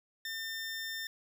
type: tone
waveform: 20% pulse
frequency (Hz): 1800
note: A6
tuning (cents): +39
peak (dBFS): -32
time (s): 0.25-1.07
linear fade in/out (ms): 2
effects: none